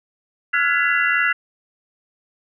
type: tone cluster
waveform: sine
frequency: 1367 / 1450 / 1683 / 2004 / 2753 Hz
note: F6 / F#6 / G#6 / B6 / F7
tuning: -37 / -35 / +23 / +25 / -25 cents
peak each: -23 / -21 / -22 / -21 / -25 dBFS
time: 0.53-1.33 s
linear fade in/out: 10 ms
effects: none